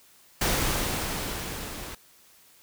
pink noise with level ramp, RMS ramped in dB -24 to -39 dBFS, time 0.41-1.95 s, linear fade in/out 5 ms, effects white hiss -57 dBFS RMS until 2.62 s

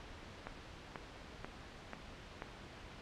click train, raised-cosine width 0.5 ms, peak -27 dBFS, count 5, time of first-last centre 0.47-2.421 s, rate 2.05 Hz, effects pink hiss -52 dBFS RMS until 3.01 s + low-pass 4000 Hz 12 dB/octave

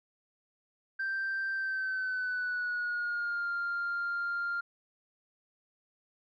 sine tone with pitch glide, 1568 to 1396.9 Hz, G6 to F6, 0 to 0 cents, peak -29 dBFS, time 0.99-4.61 s, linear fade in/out 10 ms, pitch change -200 cents, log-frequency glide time 1.53-3.49 s, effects tanh soft clip ceiling -28 dBFS

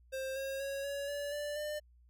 square tone with pitch steps, 529 / 540.1 / 551.5 / 563.1 / 574.9 / 587 / 599.3 Hz, C5 / C#5 / C#5 / C#5 / D5 / D5 / D5, +19 / -45 / -9 / +27 / -37 / -1 / +35 cents, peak -37 dBFS, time 0.12-1.8 s, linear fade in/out 20 ms, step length 240 ms, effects added 60 Hz sine -60 dBFS peak until 2.09 s

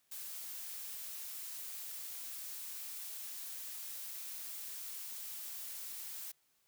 blue noise, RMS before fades -45 dBFS, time 0.11-6.32 s, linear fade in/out 10 ms, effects white hiss -75 dBFS RMS until 6.67 s

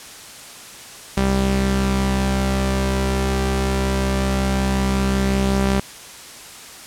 sawtooth tone pair together, 65.41 / 196.01 Hz, C2 / G3, 0 / 0 cents, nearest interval octave + perfect fifth, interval 1900 cents, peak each -16 dBFS, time 1.17-5.8 s, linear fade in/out 5 ms, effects white hiss -38 dBFS RMS until 6.86 s + low-pass 10000 Hz 12 dB/octave

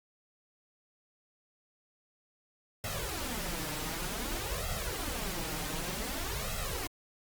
pink noise with flanger, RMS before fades -36 dBFS, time 2.84-6.87 s, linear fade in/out 2 ms, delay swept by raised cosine 1.5 to 6.6 ms, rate 0.54 Hz, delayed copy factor +1, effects Opus 48 kbps

